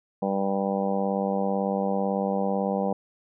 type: harmonic tone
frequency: 98 Hz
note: G2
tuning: in tune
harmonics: 2 / 3 / 4 / 5 / 6 / 7 / 8 / 9 / 10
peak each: -27 / -37 / -38 / -29 / -31 / -38 / -31 / -41 / -40 dBFS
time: 0.22-2.93 s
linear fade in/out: 5 ms
effects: none